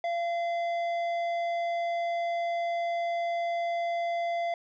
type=tone with tanh clipping; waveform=triangle; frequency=685 Hz; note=F5; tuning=34 cents flat; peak=-29 dBFS; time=0.04-4.54 s; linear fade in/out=2 ms; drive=14 dB; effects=none